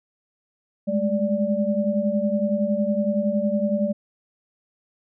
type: tone cluster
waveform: sine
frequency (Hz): 202.8 / 213.6 / 585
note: G#3 / G#3 / D5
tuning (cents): -41 / +49 / -7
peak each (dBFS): -24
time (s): 0.87-3.93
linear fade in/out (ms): 20
effects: none